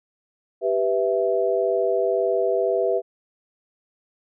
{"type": "chord", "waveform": "sine", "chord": "E minor", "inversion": "first", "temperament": "equal", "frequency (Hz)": [392, 493.9, 659.3], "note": ["G4", "B4", "E5"], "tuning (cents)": [0, 0, 0], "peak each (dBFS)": -23, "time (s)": [0.61, 3.02], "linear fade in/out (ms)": 50, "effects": []}